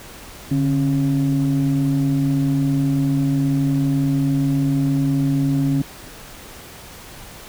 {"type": "tone pair together", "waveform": "sine", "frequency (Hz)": [144.62, 273], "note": ["D3", "C#4"], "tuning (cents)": [-26, -26], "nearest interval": "major seventh", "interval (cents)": 1100, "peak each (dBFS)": [-17, -17], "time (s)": [0.51, 5.82], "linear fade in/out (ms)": 5, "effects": ["tanh soft clip ceiling -11 dBFS", "pink hiss -39 dBFS RMS until 7.48 s"]}